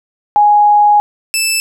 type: tone pair in turn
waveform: sine / 15% pulse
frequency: 830.6 / 2637 Hz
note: G#5 / E7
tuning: 0 / 0 cents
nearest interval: octave + minor sixth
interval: 2000 cents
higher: second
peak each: -5 dBFS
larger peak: neither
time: 0.36-1 / 1.34-1.6 s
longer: first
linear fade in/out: 0 ms
effects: none

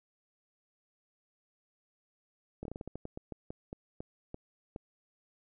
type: slowing click train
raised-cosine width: 2 ms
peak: -27 dBFS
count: 16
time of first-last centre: 2.63-4.761 s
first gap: 23 ms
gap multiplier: 1.23
effects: none

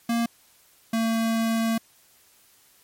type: tone pair in turn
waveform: square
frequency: 233.1 / 226.2 Hz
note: A#3 / A3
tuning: 0 / +48 cents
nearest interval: minor second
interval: 52 cents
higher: first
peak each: -22 dBFS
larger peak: neither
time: 0.09-0.26 / 0.93-1.78 s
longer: second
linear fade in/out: 5 ms
effects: white hiss -58 dBFS RMS until 2.83 s + MP3 64 kbps

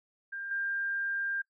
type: tone with level steps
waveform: sine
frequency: 1596 Hz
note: G6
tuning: 31 cents sharp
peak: -36 / -30 dBFS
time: 0.32-1.42 s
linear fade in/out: 10 ms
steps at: 0.51 s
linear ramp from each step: 2 ms
effects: noise-tail reverb RT60 0.1 s tail -21 dB re dry

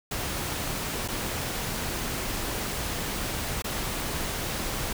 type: noise with dropouts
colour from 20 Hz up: pink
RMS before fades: -31 dBFS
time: 0.11-4.93 s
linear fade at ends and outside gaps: 5 ms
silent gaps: 1.079-1.084 / 3.622-3.642 s
effects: none

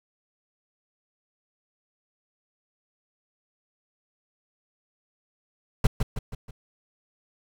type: noise with echo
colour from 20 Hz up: brown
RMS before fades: -17 dBFS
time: 5.84-5.87 s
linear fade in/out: 5 ms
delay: 160 ms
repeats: 4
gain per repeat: -6 dB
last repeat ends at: 6.51 s
effects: none

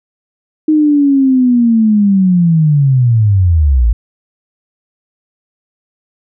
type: linear sweep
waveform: sine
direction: down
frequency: 312.3 to 51.91 Hz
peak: -6 dBFS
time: 0.68-3.93 s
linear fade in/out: 5 ms
effects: none

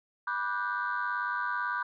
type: chord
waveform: sine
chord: G major seventh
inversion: first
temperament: just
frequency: 980 / 1176 / 1470 / 1568 Hz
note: B5 / D6 / F#6 / G6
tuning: -14 / +2 / -12 / 0 cents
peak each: -34 dBFS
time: 0.27-1.83 s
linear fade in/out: 5 ms
effects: tanh soft clip ceiling -22 dBFS

